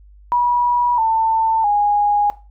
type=tone with pitch steps; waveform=sine; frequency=969 / 893.7 / 824.3 Hz; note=B5 / A5 / G#5; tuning=-33 / +27 / -13 cents; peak=-13 dBFS; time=0.32-2.3 s; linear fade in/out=0 ms; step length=660 ms; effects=noise-tail reverb RT60 0.3 s tail -17 dB re dry + added 50 Hz sine -42 dBFS peak until 2.5 s